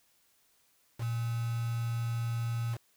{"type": "tone with quantisation", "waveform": "sine", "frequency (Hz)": 116.54, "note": "A#2", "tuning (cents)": 0, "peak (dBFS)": -30, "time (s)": [0.98, 2.78], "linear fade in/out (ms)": 50, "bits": 7, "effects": ["white hiss -69 dBFS RMS until 2.96 s"]}